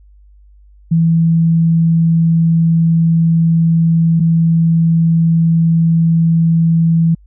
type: tone pair in turn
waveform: sine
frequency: 164.81 / 164.81 Hz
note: E3 / E3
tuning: 0 / 0 cents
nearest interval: unison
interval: 0 cents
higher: neither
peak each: -8 dBFS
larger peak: neither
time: 0.91-4.2 / 4.2-7.15 s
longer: first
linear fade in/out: 10 ms
effects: added 50 Hz sine -41 dBFS peak until 7.26 s